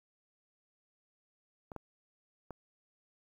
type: clicks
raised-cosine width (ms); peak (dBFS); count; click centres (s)
1; -30 / -27 / -29; 3; 1.718 / 1.763 / 2.507
effects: 10-bit